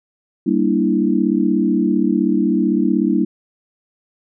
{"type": "chord", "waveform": "sine", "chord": "E half-diminished seventh", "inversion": "first", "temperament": "equal", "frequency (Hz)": [196, 233.1, 293.7, 329.6], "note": ["G3", "Bb3", "D4", "E4"], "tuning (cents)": [0, 0, 0, 0], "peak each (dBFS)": -19, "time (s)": [0.46, 3.25], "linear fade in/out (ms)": 10, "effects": []}